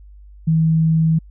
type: tone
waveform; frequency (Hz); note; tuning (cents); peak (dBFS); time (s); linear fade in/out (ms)
sine; 160.7; E3; -44; -12; 0.47-1.19; 10
effects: added 50 Hz sine -39 dBFS peak until 1.3 s